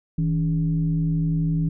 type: tone with frequency modulation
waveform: sine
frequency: 160.2 Hz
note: E3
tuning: 49 cents flat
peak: -19 dBFS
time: 0.18-1.69 s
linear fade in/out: 5 ms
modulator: 124 Hz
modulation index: 0.54
effects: none